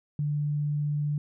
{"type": "tone", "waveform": "sine", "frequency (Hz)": 147.4, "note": "D3", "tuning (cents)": 7, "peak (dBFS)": -25, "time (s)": [0.19, 1.18], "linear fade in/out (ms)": 2, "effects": []}